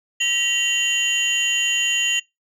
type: tone cluster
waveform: sine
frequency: 1928 / 2778 / 3078 / 6830 Hz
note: B6 / F7 / G7 / G#8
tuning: -42 / -10 / -32 / +48 cents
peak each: -27 / -19 / -22 / -24 dBFS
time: 0.2-2.2 s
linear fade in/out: 10 ms
effects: noise-tail reverb RT60 0.2 s tail -26 dB re dry + tanh soft clip ceiling -11 dBFS